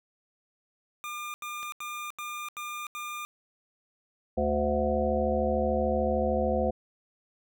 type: tone bursts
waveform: 25% pulse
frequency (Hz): 1204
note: D6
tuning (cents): +43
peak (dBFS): -31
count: 6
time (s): 1.04-3.25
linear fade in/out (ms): 0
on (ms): 300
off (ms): 82
type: click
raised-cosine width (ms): 0.2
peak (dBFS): -28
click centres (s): 1.63
type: harmonic tone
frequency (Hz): 73.42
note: D2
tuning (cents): 0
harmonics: 1 / 3 / 5 / 7 / 9 / 10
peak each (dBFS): -32 / -31 / -34 / -28 / -32 / -33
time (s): 4.37-6.71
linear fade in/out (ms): 10
effects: none